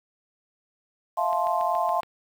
sine chord, F major seventh, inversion third, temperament just, 654.8 / 698.5 / 873.1 / 1047.7 Hz, E5 / F5 / A5 / C6, -12 / 0 / -14 / +2 cents, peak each -29 / -26 / -28 / -27 dBFS, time 1.17-2.01 s, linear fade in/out 10 ms
click train, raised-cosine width 0.3 ms, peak -26 dBFS, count 6, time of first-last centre 1.33-2.032 s, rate 7.12 Hz
effects 8-bit

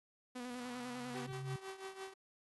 sawtooth tone with vibrato, 246.8 Hz, B3, 1 cent flat, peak -39 dBFS, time 0.35-1.27 s, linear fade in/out 10 ms, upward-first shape square, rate 10 Hz, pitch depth 31 cents each way
sine tone with exponential growth, 134.9 Hz, C#3, 47 cents flat, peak -37 dBFS, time 0.36-1.56 s, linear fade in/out 2 ms, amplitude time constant 260 ms
sawtooth tone with tremolo, 384.4 Hz, G4, 34 cents flat, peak -39 dBFS, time 1.14-2.14 s, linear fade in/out 10 ms, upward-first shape triangle, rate 5.9 Hz, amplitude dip 80%
effects AAC 32 kbps

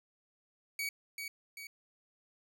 sawtooth tone with echo, 2260 Hz, C#7, 33 cents sharp, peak -31 dBFS, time 0.79-0.89 s, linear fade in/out 2 ms, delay 390 ms, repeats 2, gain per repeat -5 dB, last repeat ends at 1.67 s, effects none

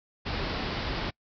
pink low-pass noise, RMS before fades -32 dBFS, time 0.25-1.11 s, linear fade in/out 20 ms, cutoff 5200 Hz, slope 96 dB/octave, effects noise-tail reverb RT60 0.1 s tail -26 dB re dry

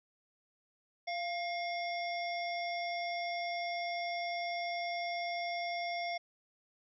harmonic tone with a mistuned harmonic, 690 Hz, F5, 21 cents flat, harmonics 1 / 3 / 5 / 7 / 8, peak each -36 / -40 / -49 / -54 / -46 dBFS, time 1.07-6.18 s, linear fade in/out 10 ms, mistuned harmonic 3, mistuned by +57 cents, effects none

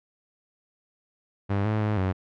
sawtooth tone with pitch steps, 100 / 107.5 / 106 / 94 Hz, G2 / A2 / G#2 / F#2, +35 / -40 / +36 / +28 cents, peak -19 dBFS, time 1.49-2.13 s, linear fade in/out 20 ms, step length 160 ms, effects low-pass 2000 Hz 12 dB/octave

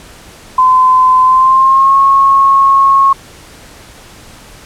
sine tone with pitch glide, 1025 to 1092.2 Hz, C6 to C#6, -36 to -26 cents, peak -4 dBFS, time 0.58-3.13 s, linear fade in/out 5 ms, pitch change +110 cents, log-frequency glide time 1.23-1.97 s, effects pink hiss -36 dBFS RMS until 4.65 s + low-pass 11000 Hz 12 dB/octave

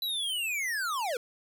square linear sweep, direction down, 4000 to 450.8 Hz, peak -30 dBFS, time 0.02-1.17 s, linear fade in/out 2 ms, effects none

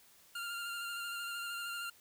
25% pulse tone with vibrato, 1396 Hz, F6, 1 cent flat, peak -35 dBFS, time 0.35-1.9 s, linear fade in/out 5 ms, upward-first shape square, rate 13 Hz, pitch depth 15 cents each way, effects white hiss -63 dBFS RMS until 2 s

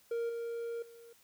triangle tone with level steps, 466.2 Hz, A#4, in tune, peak -30 / -34 / -50 dBFS, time 0.11-1.13 s, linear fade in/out 5 ms, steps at 0.29 / 0.82 s, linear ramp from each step 5 ms, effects white hiss -65 dBFS RMS until 1.23 s

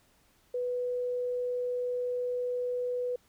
sine tone, 493.9 Hz, B4, in tune, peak -29 dBFS, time 0.54-3.16 s, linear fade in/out 5 ms, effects pink hiss -66 dBFS RMS until 3.28 s

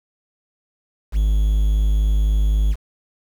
triangle tone with quantisation, 51.91 Hz, G#1, in tune, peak -12 dBFS, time 1.12-2.76 s, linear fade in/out 50 ms, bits 7, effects none

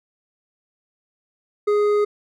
sine tone with hard clipping, 415.3 Hz, G#4, in tune, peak -17 dBFS, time 1.67-2.05 s, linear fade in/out 10 ms, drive 7 dB, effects none

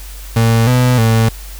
35% pulse tone with pitch steps, 114.1 / 125.2 / 112.7 Hz, A#2 / B2 / A2, -37 / +24 / +42 cents, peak -7 dBFS, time 0.36-1.29 s, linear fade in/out 5 ms, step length 310 ms, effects added 48 Hz sine -28 dBFS peak until 1.59 s + white hiss -36 dBFS RMS until 1.59 s

